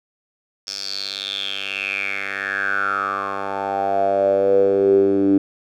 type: tone with band-pass filter sweep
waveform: 10% pulse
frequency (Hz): 98.4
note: G2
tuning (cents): +7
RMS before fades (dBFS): -20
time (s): 0.67-5.38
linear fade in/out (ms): 5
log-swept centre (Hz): 5300 to 300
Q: 8.5
effects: none